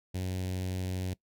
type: tone with notch filter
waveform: sawtooth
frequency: 92.5 Hz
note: F#2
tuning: in tune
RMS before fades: -34 dBFS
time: 0.14-1.14 s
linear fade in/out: 10 ms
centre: 1200 Hz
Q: 0.7
effects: noise-tail reverb RT60 0.1 s tail -21 dB re dry